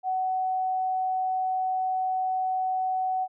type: tone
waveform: sine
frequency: 749 Hz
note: F#5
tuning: 21 cents sharp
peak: -24 dBFS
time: 0.03-3.28 s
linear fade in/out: 50 ms
effects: none